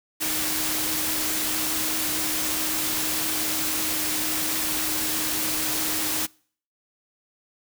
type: tone in noise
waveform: sine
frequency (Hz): 311.1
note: D#4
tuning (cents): 0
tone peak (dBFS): -35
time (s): 0.2-6.27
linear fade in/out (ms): 20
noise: white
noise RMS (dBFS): -26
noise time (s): 0.2-6.27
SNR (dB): -12
effects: noise-tail reverb RT60 0.5 s tail -25 dB re dry